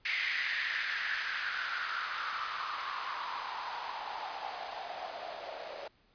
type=noise with band-pass filter sweep; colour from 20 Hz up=blue; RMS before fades=-37 dBFS; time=0.05-5.88 s; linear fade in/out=5 ms; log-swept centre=2100 to 580 Hz; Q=5.2; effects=pink hiss -68 dBFS RMS until 6.14 s + resampled to 11025 Hz